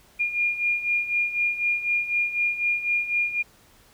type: beating tone pair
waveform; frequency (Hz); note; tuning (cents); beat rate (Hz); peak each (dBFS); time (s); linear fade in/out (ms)
sine; 2415 / 2419; D7 / D#7; +48 / -49; 4; -28 / -23; 0.19-3.43; 20
effects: pink hiss -56 dBFS RMS until 3.93 s